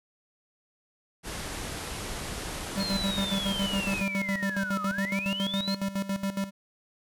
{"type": "low-pass noise", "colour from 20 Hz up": "pink", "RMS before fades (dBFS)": -36, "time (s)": [1.23, 4.04], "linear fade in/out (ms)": 50, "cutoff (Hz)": 12000, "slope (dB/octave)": 96}
{"type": "tone with tremolo", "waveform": "square", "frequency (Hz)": 196, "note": "G3", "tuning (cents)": 0, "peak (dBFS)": -27, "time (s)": [2.76, 6.51], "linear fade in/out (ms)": 20, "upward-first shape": "square", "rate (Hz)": 7.2, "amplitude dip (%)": 75}
{"type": "linear two-way sweep", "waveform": "sine", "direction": "down then up", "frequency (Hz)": [4300, 1220, 4300], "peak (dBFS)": -31, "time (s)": [2.79, 5.76], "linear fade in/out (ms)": 20, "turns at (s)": 4.84}
{"effects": []}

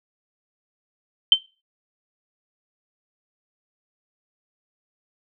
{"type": "tone with exponential decay", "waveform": "sine", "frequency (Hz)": 3100, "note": "G7", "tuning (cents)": -20, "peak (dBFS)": -4, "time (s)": [1.32, 1.39], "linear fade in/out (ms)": 2, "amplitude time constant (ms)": 15, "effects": ["noise-tail reverb RT60 0.3 s tail -19 dB re dry"]}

